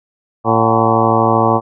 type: harmonic tone with a mistuned harmonic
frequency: 113 Hz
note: A2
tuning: 47 cents sharp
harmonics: 1 / 2 / 3 / 4 / 5 / 6 / 7 / 8 / 9 / 10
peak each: -19 / -19 / -19 / -19 / -19 / -19 / -19 / -19 / -19 / -19 dBFS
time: 0.44-1.61 s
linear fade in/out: 50 ms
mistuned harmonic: 6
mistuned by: +96 cents
effects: none